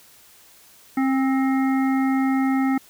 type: harmonic tone with a mistuned harmonic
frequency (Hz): 266.5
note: C4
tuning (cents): +32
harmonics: 1 / 3 / 5 / 7 / 8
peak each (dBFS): -18 / -28 / -32 / -35 / -36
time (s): 0.97-2.78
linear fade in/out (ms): 5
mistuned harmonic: 5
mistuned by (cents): -34
effects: white hiss -51 dBFS RMS until 2.89 s